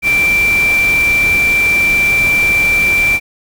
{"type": "tone in noise", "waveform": "sine", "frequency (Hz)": 2349, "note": "D7", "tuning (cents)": 0, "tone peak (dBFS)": -9, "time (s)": [0.02, 3.2], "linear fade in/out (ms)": 50, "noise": "pink", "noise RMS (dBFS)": -23, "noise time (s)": [0.02, 3.2], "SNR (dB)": 11, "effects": []}